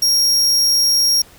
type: tone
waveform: 40% pulse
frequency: 5588 Hz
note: F8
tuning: in tune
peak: -11 dBFS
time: 0.02-1.22 s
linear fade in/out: 5 ms
effects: pink hiss -45 dBFS RMS until 1.38 s